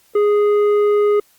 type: tone with tanh clipping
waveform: sine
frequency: 414.5 Hz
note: G#4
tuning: 3 cents flat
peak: -13 dBFS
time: 0.15-1.2 s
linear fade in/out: 5 ms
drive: 8 dB
effects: white hiss -55 dBFS RMS until 1.38 s + Opus 48 kbps